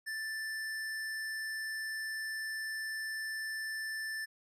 square tone, 1764 Hz, A6, 4 cents sharp, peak -37 dBFS, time 0.06-4.26 s, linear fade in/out 20 ms, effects resampled to 32000 Hz

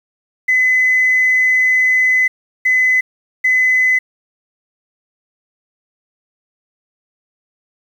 sine tone bursts at uneven times, 2021 Hz, B6, 39 cents sharp, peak -9 dBFS, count 3, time 0.48-2.28 / 2.65-3.01 / 3.44-3.99 s, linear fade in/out 10 ms, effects tanh soft clip ceiling -5 dBFS + 7-bit

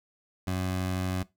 20% pulse tone, 92.5 Hz, F#2, in tune, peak -23 dBFS, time 0.47-1.23 s, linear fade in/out 5 ms, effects noise-tail reverb RT60 0.2 s tail -19 dB re dry

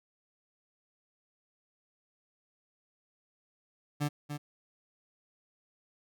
30% pulse tone with echo, 146.83 Hz, D3, in tune, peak -26 dBFS, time 4-4.09 s, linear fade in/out 20 ms, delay 290 ms, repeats 1, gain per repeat -7 dB, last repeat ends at 4.38 s, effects none

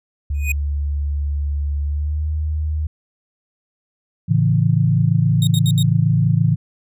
sine tone with pitch glide, 72 to 76.72 Hz, D2 to D#2, -34 to -24 cents, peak -18 dBFS, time 0.3-2.87 s, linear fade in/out 5 ms, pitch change +110 cents, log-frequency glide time 1.83-2.27 s
square tone with exponential growth, 2486 Hz, D#7, 2 cents flat, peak -17 dBFS, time 0.34-0.52 s, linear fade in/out 5 ms, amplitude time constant 39 ms
sine chord, A major, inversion none, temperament equal, 110 / 138.59 / 164.81 Hz, A2 / C#3 / E3, 0 / 0 / 0 cents, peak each -17 dBFS, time 4.28-6.56 s, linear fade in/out 20 ms
sawtooth tone bursts, 3729 Hz, A#7, in tune, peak -20 dBFS, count 4, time 5.42-5.828 s, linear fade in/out 2 ms, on 51 ms, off 68 ms
effects none

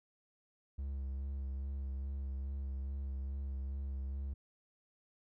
triangle tone with vibrato, 67.9 Hz, C#2, 35 cents flat, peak -35 dBFS, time 0.78-4.34 s, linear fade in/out 10 ms, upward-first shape sine, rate 2.4 Hz, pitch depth 28 cents each way, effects none

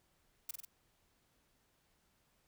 blue noise with echo, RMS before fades -40 dBFS, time 0.49-0.51 s, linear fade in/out 5 ms, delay 47 ms, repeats 3, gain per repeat -3 dB, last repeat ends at 0.651 s, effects pink hiss -75 dBFS RMS until 2.47 s

